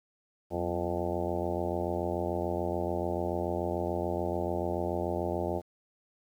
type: harmonic tone with a mistuned harmonic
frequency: 86.9 Hz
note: F2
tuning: 8 cents flat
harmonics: 1 / 2 / 3 / 4 / 5 / 6 / 7 / 8 / 9 / 10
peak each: -37 / -39 / -42 / -35 / -38 / -39 / -36 / -41 / -40 / -43 dBFS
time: 0.5-5.62 s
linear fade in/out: 50 ms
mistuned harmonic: 2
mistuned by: +120 cents
effects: 10-bit